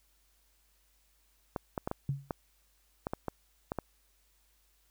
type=clicks; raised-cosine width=1 ms; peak=-19 dBFS; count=10; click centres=1.562 / 1.778 / 1.875 / 1.914 / 2.308 / 3.069 / 3.135 / 3.283 / 3.719 / 3.787 s
type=tone with exponential decay; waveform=sine; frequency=138.59 Hz; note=C#3; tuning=in tune; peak=-26 dBFS; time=2.09-2.32 s; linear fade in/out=2 ms; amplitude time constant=48 ms
effects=added 50 Hz sine -70 dBFS peak until 4.9 s + white hiss -71 dBFS RMS until 4.9 s